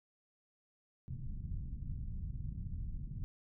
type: low-pass noise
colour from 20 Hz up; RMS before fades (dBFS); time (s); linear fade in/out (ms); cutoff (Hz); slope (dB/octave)
pink; -41; 1.08-3.24; 0; 160; 24
effects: none